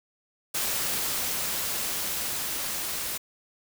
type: noise with level ramp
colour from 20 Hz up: white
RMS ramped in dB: -28 to -32 dBFS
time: 0.54-3.18 s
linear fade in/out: 10 ms
effects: none